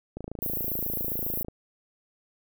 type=click train; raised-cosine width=2 ms; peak=-22 dBFS; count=37; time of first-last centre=0.17-1.484 s; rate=27.4 Hz
type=high-pass noise; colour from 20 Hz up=pink; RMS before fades=-31 dBFS; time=0.42-1.43 s; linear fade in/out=0 ms; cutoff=12000 Hz; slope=96 dB/octave
effects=none